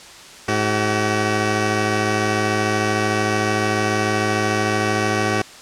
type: tone pair together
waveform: 10% pulse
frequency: 106.44 / 379.3 Hz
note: G#2 / F#4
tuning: +43 / +43 cents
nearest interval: octave + minor seventh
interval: 2200 cents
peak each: -12 dBFS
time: 0.48-5.42 s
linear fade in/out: 5 ms
effects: white hiss -40 dBFS RMS until 5.61 s + low-pass 7000 Hz 12 dB/octave